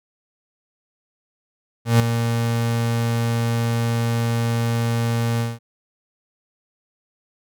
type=tone with ADSR envelope; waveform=35% pulse; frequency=116.54 Hz; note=A#2; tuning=in tune; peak=-8 dBFS; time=1.85-5.59 s; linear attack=150 ms; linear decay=3 ms; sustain=-9 dB; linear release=190 ms; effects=none